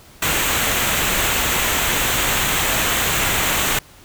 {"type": "noise with comb filter", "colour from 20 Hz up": "pink", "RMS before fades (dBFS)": -19, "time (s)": [0.22, 3.79], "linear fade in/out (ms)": 5, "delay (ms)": 0.2, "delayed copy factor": -0.55, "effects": ["pink hiss -46 dBFS RMS until 4.04 s"]}